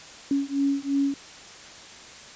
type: beating tone pair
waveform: sine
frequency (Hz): 277.2 / 280.1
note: C#4 / C#4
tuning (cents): 0 / +18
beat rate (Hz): 2.9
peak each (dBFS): -25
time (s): 0.31-1.14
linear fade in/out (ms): 2
effects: white hiss -44 dBFS RMS until 2.35 s + resampled to 16000 Hz